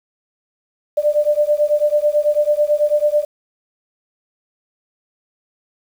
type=beating tone pair; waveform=sine; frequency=590 / 599.1 Hz; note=D5 / D5; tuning=+8 / +34 cents; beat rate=9.1 Hz; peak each=-16 dBFS; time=0.97-3.25 s; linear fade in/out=10 ms; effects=7-bit